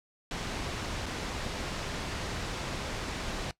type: noise with dropouts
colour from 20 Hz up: pink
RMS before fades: -35 dBFS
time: 0.31-3.51 s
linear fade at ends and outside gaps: 1 ms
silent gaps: 1.059-1.063 s
effects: noise-tail reverb RT60 0.1 s tail -19 dB re dry + low-pass 6000 Hz 12 dB/octave